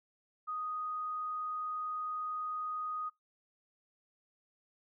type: tone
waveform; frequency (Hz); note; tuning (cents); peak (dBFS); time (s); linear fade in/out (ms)
sine; 1244.5; D#6; 0; -35; 0.47-3.1; 20
effects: noise-tail reverb RT60 0.2 s tail -25 dB re dry